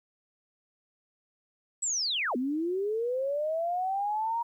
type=linear two-way sweep; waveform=sine; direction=down then up; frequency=7980 to 239.4 to 947 Hz; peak=-27 dBFS; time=1.82-4.43 s; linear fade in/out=10 ms; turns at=2.36 s; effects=11-bit